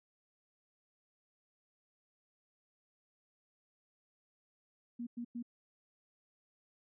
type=tone bursts; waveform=sine; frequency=238.4 Hz; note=A#3; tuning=39 cents sharp; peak=-38 dBFS; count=3; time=4.99-5.427 s; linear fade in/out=10 ms; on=79 ms; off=100 ms; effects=none